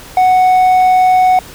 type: tone with hard clipping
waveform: sine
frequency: 740 Hz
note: F#5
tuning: in tune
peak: -7 dBFS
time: 0.17-1.39 s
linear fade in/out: 2 ms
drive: 3 dB
effects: pink hiss -34 dBFS RMS until 1.54 s